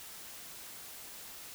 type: silence
effects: white hiss -48 dBFS RMS until 1.54 s